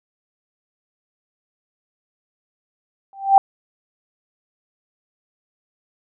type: tone with exponential growth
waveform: sine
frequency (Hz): 784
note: G5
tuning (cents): 0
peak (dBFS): -3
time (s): 3.13-3.38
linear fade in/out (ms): 1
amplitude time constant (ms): 53
effects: none

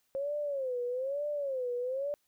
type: tone with vibrato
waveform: sine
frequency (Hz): 536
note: C5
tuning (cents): +42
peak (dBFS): -31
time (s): 0.15-2.14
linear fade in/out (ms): 0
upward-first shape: sine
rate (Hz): 1.1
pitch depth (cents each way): 170
effects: white hiss -75 dBFS RMS until 2.27 s

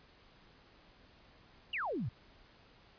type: exponential sweep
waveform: sine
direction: down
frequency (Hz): 3048 to 98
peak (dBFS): -34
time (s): 1.73-2.09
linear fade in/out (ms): 5
effects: pink hiss -62 dBFS RMS until 2.98 s + resampled to 11025 Hz

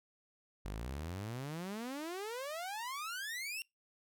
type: exponential sweep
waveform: sawtooth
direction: up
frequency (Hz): 46.53 to 2795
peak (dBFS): -36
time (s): 0.65-3.62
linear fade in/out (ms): 0
effects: noise-tail reverb RT60 0.2 s tail -26 dB re dry

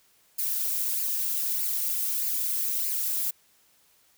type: noise with flanger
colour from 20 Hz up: violet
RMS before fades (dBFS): -28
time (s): 0.38-3.31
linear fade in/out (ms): 10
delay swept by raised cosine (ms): 0.42 to 3.02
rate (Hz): 1.6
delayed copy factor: +0.65
effects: white hiss -63 dBFS RMS until 4.17 s

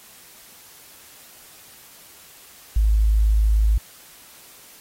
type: tone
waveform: sine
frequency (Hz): 53.3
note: G#1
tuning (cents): +46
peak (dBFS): -14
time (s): 2.76-3.78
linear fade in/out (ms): 5
effects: white hiss -47 dBFS RMS until 4.8 s + AAC 48 kbps

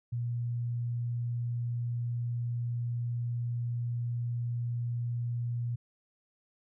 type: tone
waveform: sine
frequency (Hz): 119.5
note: A#2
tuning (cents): +43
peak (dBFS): -30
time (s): 0.12-5.76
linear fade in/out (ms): 10
effects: none

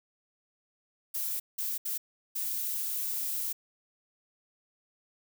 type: noise bursts at uneven times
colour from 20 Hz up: violet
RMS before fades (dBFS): -33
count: 4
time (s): 1.14-1.4 / 1.58-1.78 / 1.85-1.98 / 2.35-3.53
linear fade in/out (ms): 10
effects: none

